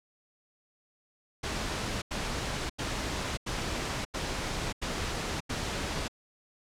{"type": "noise bursts", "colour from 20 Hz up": "pink", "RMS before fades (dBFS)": -33, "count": 7, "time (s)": [1.43, 6.082], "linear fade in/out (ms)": 10, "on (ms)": 590, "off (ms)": 87, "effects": ["low-pass 7000 Hz 12 dB/octave"]}